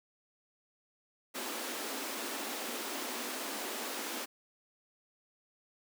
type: high-pass noise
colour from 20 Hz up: pink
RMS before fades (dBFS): -39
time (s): 1.34-4.26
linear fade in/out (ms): 20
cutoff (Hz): 220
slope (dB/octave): 96
effects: none